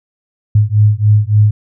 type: beating tone pair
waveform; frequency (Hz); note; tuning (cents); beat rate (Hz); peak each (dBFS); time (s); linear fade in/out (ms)
sine; 103.83 / 107.33; G#2 / A2; 0 / -43; 3.5; -10; 0.55-1.51; 5
effects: none